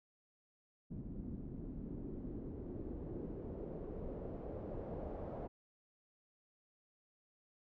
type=noise with low-pass filter sweep; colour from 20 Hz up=pink; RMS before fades=-45 dBFS; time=0.9-5.48 s; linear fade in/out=20 ms; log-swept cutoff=230 to 640 Hz; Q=2.1; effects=none